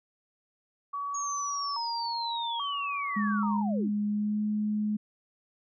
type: tone with vibrato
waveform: sine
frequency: 1028 Hz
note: C6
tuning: 31 cents flat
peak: -31 dBFS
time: 0.93-3.62 s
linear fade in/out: 10 ms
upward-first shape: square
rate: 0.6 Hz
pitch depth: 170 cents each way
type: linear sweep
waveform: sine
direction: down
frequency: 6645 to 209.8 Hz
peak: -34 dBFS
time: 1.14-3.9 s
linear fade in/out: 10 ms
type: tone with pitch glide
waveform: sine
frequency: 207.7 to 211.2 Hz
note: G#3 to G#3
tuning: 0 to +29 cents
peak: -26 dBFS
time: 3.16-4.97 s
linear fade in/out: 10 ms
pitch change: +29 cents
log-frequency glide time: 4.07-4.41 s
effects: none